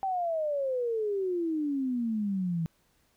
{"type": "exponential sweep", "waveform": "sine", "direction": "down", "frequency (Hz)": [784, 160.4], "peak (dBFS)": -27, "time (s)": [0.03, 2.66], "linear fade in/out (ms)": 0, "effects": ["pink hiss -69 dBFS RMS until 3.16 s"]}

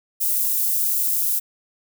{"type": "high-pass noise", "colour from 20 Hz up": "white", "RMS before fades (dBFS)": -21, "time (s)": [0.2, 1.4], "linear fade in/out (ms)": 20, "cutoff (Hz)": 12000, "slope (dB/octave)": 12, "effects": []}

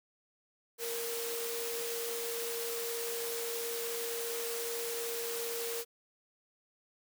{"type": "tone in noise", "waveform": "sine", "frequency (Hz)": 466.2, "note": "A#4", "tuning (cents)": 0, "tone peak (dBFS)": -37, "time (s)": [0.78, 5.85], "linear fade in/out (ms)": 50, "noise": "white", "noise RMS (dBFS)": -39, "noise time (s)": [0.78, 5.85], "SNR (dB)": -1, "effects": ["high-pass 300 Hz 12 dB/octave"]}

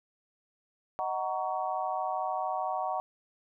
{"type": "chord", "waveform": "sine", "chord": "D# minor seventh", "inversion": "none", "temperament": "just", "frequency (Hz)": [622.3, 746.7, 933.4, 1120.1], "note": ["D#5", "F#5", "A#5", "C#6"], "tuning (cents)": [0, 16, 2, 18], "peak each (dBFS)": [-37, -32, -36, -37], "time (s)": [0.99, 3], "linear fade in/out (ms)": 0, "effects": []}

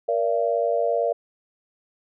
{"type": "tone cluster", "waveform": "sine", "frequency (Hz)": [469.4, 580, 678], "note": ["A#4", "D5", "E5"], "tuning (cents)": [12, -22, 49], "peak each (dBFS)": -24, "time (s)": [0.08, 1.13], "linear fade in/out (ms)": 10, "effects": []}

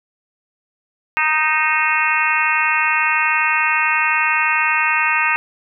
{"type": "harmonic tone with a mistuned harmonic", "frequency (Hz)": 310.5, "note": "D#4", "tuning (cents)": -3, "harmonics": [3, 4, 5, 6, 7, 8, 9], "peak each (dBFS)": [-22, -22, -22, -22, -22, -22, -22], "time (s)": [1.17, 5.36], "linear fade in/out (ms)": 0, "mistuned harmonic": 9, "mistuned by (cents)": -63, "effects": []}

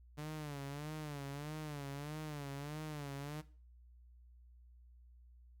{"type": "tone with vibrato", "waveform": "sawtooth", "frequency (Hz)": 146.83, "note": "D3", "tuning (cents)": 0, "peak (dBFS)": -38, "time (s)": [0.17, 3.42], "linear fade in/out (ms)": 20, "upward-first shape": "sine", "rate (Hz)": 1.6, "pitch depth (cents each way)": 97, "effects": ["noise-tail reverb RT60 0.4 s tail -17 dB re dry", "added 60 Hz sine -58 dBFS peak until 5.6 s"]}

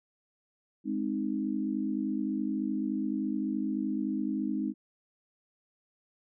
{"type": "chord", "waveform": "sine", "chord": "Ab major", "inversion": "none", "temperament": "equal", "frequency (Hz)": [207.7, 261.6, 311.1], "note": ["Ab3", "C4", "Eb4"], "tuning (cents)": [0, 0, 0], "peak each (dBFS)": -33, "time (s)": [0.84, 4.74], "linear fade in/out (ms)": 50, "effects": []}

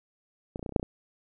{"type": "clicks", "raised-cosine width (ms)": 2, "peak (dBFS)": [-20, -27, -23, -21, -23, -28, -6, -17, -19], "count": 9, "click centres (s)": [0.559, 0.594, 0.628, 0.662, 0.693, 0.723, 0.762, 0.797, 0.829], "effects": []}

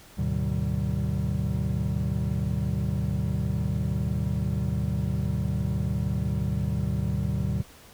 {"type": "tone cluster", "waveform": "triangle", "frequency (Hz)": [75.2, 106.4, 125.9, 152, 192.1], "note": ["D2", "G#2", "B2", "D#3", "G3"], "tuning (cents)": [42, 42, 34, -40, -35], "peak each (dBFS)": -29, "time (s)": [0.17, 7.63], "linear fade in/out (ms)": 20, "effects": ["pink hiss -51 dBFS RMS until 7.93 s"]}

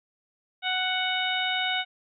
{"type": "harmonic tone", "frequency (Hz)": 741, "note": "F#5", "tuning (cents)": 2, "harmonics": [1, 2, 3, 4, 5], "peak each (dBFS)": [-31, -31, -31, -31, -31], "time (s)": [0.62, 1.85], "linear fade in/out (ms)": 50, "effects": []}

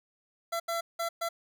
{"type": "tone bursts at uneven times", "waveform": "25% pulse", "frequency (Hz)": 674, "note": "E5", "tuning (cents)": 38, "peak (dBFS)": -26, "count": 4, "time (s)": [[0.52, 0.6], [0.68, 0.81], [0.99, 1.09], [1.21, 1.29]], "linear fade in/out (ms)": 10, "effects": []}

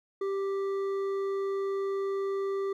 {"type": "tone with hard clipping", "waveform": "sine", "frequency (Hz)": 392, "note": "G4", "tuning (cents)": 0, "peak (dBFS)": -30, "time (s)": [0.21, 2.73], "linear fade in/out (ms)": 5, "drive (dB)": 7, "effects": []}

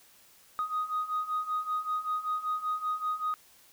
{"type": "beating tone pair", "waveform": "sine", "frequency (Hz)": [1244, 1249.2], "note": ["D#6", "D#6"], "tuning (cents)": [-1, 7], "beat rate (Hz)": 5.2, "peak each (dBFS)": [-33, -30], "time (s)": [0.59, 3.34], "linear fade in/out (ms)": 0, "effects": ["tanh soft clip ceiling -24 dBFS", "white hiss -59 dBFS RMS until 3.72 s"]}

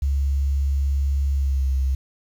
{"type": "tone with pitch glide", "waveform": "sine", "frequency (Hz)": [69.3, 66.4], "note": ["C#2", "C2"], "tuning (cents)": [0, 26], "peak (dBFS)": -18, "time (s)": [0.02, 1.95], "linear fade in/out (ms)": 5, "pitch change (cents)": -74, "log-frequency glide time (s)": [1.33, 1.69], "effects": ["8-bit"]}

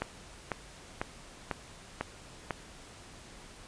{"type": "click train", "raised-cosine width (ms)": 0.5, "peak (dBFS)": -16, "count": 6, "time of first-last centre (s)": [0.02, 2.508], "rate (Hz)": 2.01, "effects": ["pink hiss -51 dBFS RMS until 3.67 s", "resampled to 22050 Hz"]}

